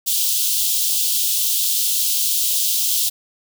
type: high-pass noise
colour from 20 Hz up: white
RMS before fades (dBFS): -19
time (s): 0.06-3.1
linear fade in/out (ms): 20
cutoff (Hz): 3000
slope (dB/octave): 48
effects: none